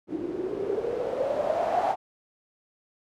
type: noise with low-pass filter sweep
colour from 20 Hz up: blue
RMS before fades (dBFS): -28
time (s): 0.07-1.96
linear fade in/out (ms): 50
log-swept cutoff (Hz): 310 to 780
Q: 9
effects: none